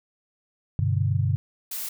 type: chord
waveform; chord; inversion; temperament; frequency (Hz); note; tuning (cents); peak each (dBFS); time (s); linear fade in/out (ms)
sine; G major; none; equal with one note detuned; 98 / 125.05 / 146.83; G2 / B2 / D3; 0 / +22 / 0; -23 / -25 / -27; 0.79-1.36; 0
type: noise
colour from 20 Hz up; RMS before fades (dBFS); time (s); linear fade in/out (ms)
blue; -32; 1.71-1.89; 5
effects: none